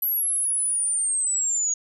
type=linear sweep; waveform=sine; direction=down; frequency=11840 to 6645 Hz; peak=-21 dBFS; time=0.02-1.74 s; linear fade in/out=5 ms; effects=none